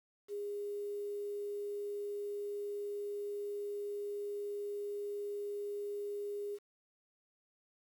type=tone with quantisation; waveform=sine; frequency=409.4 Hz; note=G#4; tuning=25 cents flat; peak=-37 dBFS; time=0.28-6.59 s; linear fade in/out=50 ms; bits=10; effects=none